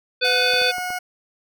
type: harmonic tone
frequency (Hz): 501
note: B4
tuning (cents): +25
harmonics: 1 / 3 / 5 / 7 / 9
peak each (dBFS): -23 / -23 / -23 / -23 / -23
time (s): 0.21-0.72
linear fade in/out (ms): 20
type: tone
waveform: 20% pulse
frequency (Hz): 727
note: F#5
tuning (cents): -31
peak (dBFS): -20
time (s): 0.24-0.99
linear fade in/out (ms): 10
type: clicks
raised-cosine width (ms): 1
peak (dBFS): -23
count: 4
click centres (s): 0.537 / 0.617 / 0.783 / 0.904
effects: none

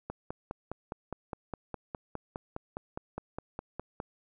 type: click train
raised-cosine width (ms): 1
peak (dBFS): -22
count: 20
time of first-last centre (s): 0.1-4.001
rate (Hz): 4.87
effects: none

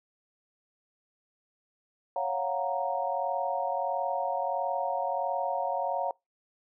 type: chord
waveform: sine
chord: Gb major seventh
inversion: second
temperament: equal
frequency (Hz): 554.4 / 698.5 / 740 / 932.3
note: Db5 / F5 / Gb5 / Bb5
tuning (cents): 0 / 0 / 0 / 0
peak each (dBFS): -33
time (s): 2.16-6.11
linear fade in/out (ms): 2
effects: noise-tail reverb RT60 0.2 s tail -25 dB re dry

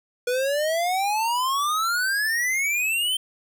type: exponential sweep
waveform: square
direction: up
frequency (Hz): 483.5 to 3136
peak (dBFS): -22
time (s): 0.27-3.17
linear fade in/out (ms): 5
effects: none

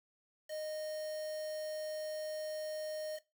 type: tone with quantisation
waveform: triangle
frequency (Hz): 617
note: D#5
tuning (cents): -15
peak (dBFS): -36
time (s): 0.48-3.2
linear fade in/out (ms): 50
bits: 8
effects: noise-tail reverb RT60 0.2 s tail -17 dB re dry

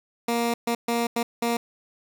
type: tone bursts at uneven times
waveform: 15% pulse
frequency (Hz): 234.9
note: A#3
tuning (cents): +13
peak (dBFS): -16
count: 5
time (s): 0.28-0.54 / 0.67-0.75 / 0.88-1.07 / 1.16-1.23 / 1.42-1.57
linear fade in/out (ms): 5
effects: none

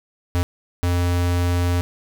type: tone bursts at uneven times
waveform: square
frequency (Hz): 88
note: F2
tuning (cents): +14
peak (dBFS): -18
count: 2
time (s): 0.35-0.43 / 0.83-1.81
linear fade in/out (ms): 0
effects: none

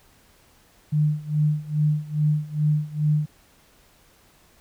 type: tone with tremolo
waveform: sine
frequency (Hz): 151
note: D3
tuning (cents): +48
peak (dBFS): -16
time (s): 0.92-3.26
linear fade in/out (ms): 10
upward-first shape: sine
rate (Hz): 2.4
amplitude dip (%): 90
effects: pink hiss -57 dBFS RMS until 4.6 s

